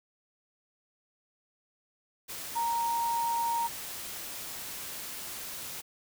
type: tone in noise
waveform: sine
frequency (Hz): 932.3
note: A#5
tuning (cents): 0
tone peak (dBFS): -27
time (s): 2.55-3.68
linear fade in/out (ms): 20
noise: white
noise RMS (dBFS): -40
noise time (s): 2.28-5.82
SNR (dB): +10
effects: none